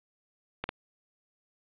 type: clicks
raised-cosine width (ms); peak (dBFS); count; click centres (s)
0.3; -15; 2; 0.64 / 0.691
effects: resampled to 8000 Hz + 9-bit